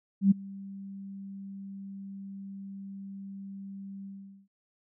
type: tone with ADSR envelope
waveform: sine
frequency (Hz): 196.1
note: G3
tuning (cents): +1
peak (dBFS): -15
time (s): 0.21-4.48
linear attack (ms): 100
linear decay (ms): 14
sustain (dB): -24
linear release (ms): 430
effects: none